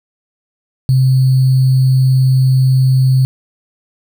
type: tone with sample-and-hold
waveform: sine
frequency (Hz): 130.81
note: C3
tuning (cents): 0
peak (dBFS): -7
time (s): 0.89-3.25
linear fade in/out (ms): 0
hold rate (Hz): 4410
effects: none